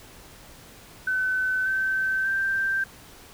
sine tone with pitch steps, 1517 / 1543.5 / 1570.5 Hz, F#6 / G6 / G6, +43 / -27 / +3 cents, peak -22 dBFS, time 1.07-2.84 s, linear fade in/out 5 ms, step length 590 ms, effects pink hiss -48 dBFS RMS until 3.33 s

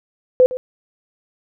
sine tone with echo, 507 Hz, B4, 45 cents sharp, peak -7 dBFS, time 0.4-0.46 s, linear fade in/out 0 ms, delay 110 ms, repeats 1, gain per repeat -15 dB, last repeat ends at 0.57 s, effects none

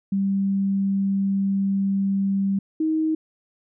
sine tone pair in turn, 196 / 315.6 Hz, G3 / D#4, 0 / +25 cents, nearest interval minor sixth, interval 825 cents, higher second, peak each -19 dBFS, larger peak neither, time 0.12-2.59 / 2.8-3.15 s, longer first, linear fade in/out 5 ms, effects none

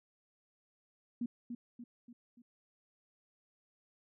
sine tone with echo, 239.5 Hz, A#3, 47 cents sharp, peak -33 dBFS, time 1.21-1.26 s, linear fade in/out 5 ms, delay 290 ms, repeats 4, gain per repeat -6 dB, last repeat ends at 2.42 s, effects none

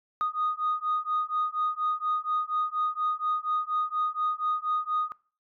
sine beating tone pair, 1237 / 1241.2 Hz, D#6 / D#6, -10 / -5 cents, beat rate 4.2 Hz, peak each -28 dBFS, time 0.21-5.12 s, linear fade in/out 0 ms, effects noise-tail reverb RT60 0.4 s tail -22 dB re dry + tanh soft clip ceiling -20 dBFS

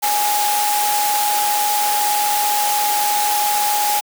sine tone in noise, 830.6 Hz, G#5, in tune, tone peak -17 dBFS, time 0.02-4.01 s, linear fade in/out 20 ms, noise white, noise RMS -21 dBFS, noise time 0.02-4.01 s, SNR +1 dB, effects high-pass 400 Hz 12 dB/octave

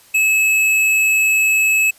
sine tone with hard clipping, 2590 Hz, E7, 31 cents flat, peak -13 dBFS, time 0.14-1.91 s, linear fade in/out 10 ms, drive 16 dB, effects white hiss -48 dBFS RMS until 1.98 s + resampled to 32000 Hz

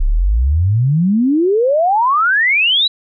sine exponential sweep, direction up, 30.88 to 4015 Hz, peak -10 dBFS, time 0-2.88 s, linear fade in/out 10 ms, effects none

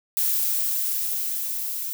violet noise with level ramp, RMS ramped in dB -22 to -30 dBFS, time 0.17-1.93 s, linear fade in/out 0 ms, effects none

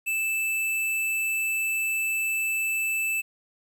square tone, 2637 Hz, E7, in tune, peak -25 dBFS, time 0.06-3.22 s, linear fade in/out 20 ms, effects 10-bit

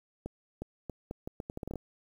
accelerating click train, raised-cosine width 2 ms, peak -24 dBFS, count 13, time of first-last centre 0.26-1.757 s, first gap 360 ms, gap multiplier 0.77, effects 9-bit

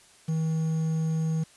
triangle tone with quantisation, 160 Hz, D#3, 49 cents sharp, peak -22 dBFS, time 0.28-1.44 s, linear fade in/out 10 ms, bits 8, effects white hiss -56 dBFS RMS until 1.56 s + resampled to 24000 Hz

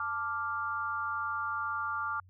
sine chord, D minor, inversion second, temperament equal, 880 / 1174.7 / 1396.9 Hz, A5 / D6 / F6, 0 / 0 / 0 cents, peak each -40 / -34 / -35 dBFS, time 0-2.2 s, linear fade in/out 2 ms, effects added 92 Hz sine -55 dBFS peak until 2.29 s

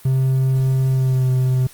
triangle tone with pitch glide, 131.9 to 128.74 Hz, C3 to C3, +14 to -28 cents, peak -12 dBFS, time 0.05-1.67 s, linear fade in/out 5 ms, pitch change -42 cents, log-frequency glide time 0.89-1.29 s, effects white hiss -45 dBFS RMS until 1.73 s + Opus 24 kbps

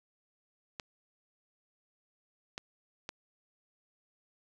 clicks, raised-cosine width 0.2 ms, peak -21 dBFS, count 3, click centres 0.798 / 2.579 / 3.091 s, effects none

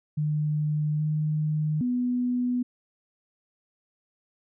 sine tone with pitch steps, 151 / 153.1 / 247.1 Hz, D3 / D#3 / B3, +48 / -28 / +1 cents, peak -23 dBFS, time 0.17-2.63 s, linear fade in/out 10 ms, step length 820 ms, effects none

